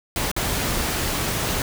pink noise with dropouts, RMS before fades -24 dBFS, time 0.16-1.62 s, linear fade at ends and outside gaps 1 ms, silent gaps 0.315-0.364 s, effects none

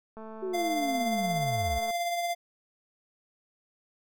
click train, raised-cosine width 1 ms, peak -31 dBFS, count 383, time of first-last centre 0.17-1.906 s, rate 220 Hz
sine linear sweep, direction down, 387.5 to 58.27 Hz, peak -30 dBFS, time 0.42-1.79 s, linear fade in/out 10 ms
square tone with tremolo, 693 Hz, F5, 14 cents flat, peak -27 dBFS, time 0.53-2.35 s, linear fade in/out 20 ms, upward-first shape triangle, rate 17 Hz, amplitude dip 40%
effects none

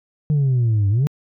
sine exponential two-way sweep, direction down then up, 153.2 to 97.1 to 153.2 Hz, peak -12 dBFS, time 0.3-1.07 s, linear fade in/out 0 ms, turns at 0.89 s, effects tanh soft clip ceiling -13 dBFS

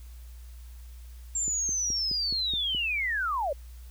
sine linear sweep, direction down, 7440 to 523.3 Hz, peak -26 dBFS, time 1.35-3.53 s, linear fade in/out 5 ms
click train, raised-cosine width 3 ms, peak -27 dBFS, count 7, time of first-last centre 1.48-2.748 s, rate 4.73 Hz
effects added 60 Hz sine -42 dBFS peak until 3.9 s + white hiss -59 dBFS RMS until 3.9 s

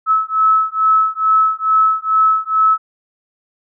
sine beating tone pair, 1297 / 1299.3 Hz, E6 / E6, -28 / -25 cents, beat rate 2.3 Hz, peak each -14 dBFS, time 0.06-2.78 s, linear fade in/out 50 ms, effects none

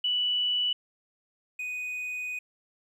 sine / triangle tone pair in turn, 2960 / 2489 Hz, F#7 / D#7, 0 / 0 cents, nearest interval minor third, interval 300 cents, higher first, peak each -24 / -30 dBFS, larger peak first, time 0.04-0.73 / 1.59-2.39 s, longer second, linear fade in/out 5 ms, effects 11-bit

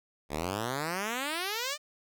5% pulse exponential sweep, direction up, 69.3 to 616 Hz, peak -20 dBFS, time 0.29-1.78 s, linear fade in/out 50 ms, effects none

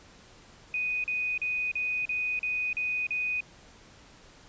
sine tone bursts, 2489 Hz, D#7, in tune, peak -27 dBFS, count 8, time 0.74-3.406 s, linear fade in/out 2 ms, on 300 ms, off 38 ms, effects pink hiss -54 dBFS RMS until 4.48 s + resampled to 16000 Hz

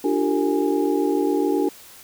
sine tone cluster, 294.5 / 345.7 / 386.1 / 453.5 / 828 Hz, D4 / F4 / G4 / A#4 / G#5, +5 / -18 / -26 / -48 / -5 cents, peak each -22 / -25 / -23 / -26 / -30 dBFS, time 0.04-1.69 s, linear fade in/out 5 ms, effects white hiss -45 dBFS RMS until 2.03 s

